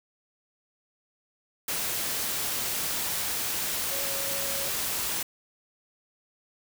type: tone in noise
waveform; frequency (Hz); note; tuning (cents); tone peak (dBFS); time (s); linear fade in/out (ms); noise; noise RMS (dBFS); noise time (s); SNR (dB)
sine; 552; C#5; -7; -38; 3.91-4.69; 5; white; -30; 1.68-5.23; -11
effects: none